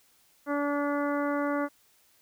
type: harmonic tone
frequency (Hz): 287.9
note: D4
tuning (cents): -34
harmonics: 1 / 2 / 3 / 4 / 5 / 6 / 7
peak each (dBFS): -29 / -31 / -38 / -35 / -37 / -45 / -44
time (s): 0.46-1.69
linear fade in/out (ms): 50
effects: white hiss -64 dBFS RMS until 2.21 s